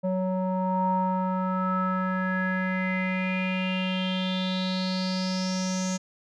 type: tone with low-pass filter sweep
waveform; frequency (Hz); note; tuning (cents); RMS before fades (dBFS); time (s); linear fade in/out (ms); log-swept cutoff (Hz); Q
square; 186.1; F#3; +10; -27; 0.03-5.98; 20; 670 to 6600; 7.1
effects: none